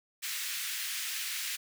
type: high-pass noise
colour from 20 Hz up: pink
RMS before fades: -36 dBFS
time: 0.22-1.57 s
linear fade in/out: 20 ms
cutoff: 1800 Hz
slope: 24 dB/octave
effects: none